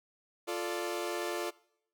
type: chord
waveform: sawtooth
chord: D minor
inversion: first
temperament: equal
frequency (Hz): 349.2 / 440 / 587.3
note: F4 / A4 / D5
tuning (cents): 0 / 0 / 0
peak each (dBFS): -32 / -35 / -35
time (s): 0.47-1.51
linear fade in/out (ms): 20
effects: noise-tail reverb RT60 0.7 s tail -22 dB re dry